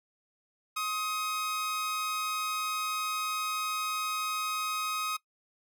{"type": "tone pair together", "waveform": "sawtooth", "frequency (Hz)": [1072.3, 1260], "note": ["C6", "D#6"], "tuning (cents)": [42, 21], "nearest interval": "minor third", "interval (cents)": 279, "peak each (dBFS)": [-39, -27], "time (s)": [0.76, 5.17], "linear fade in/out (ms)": 10, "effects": ["noise-tail reverb RT60 0.1 s tail -20 dB re dry"]}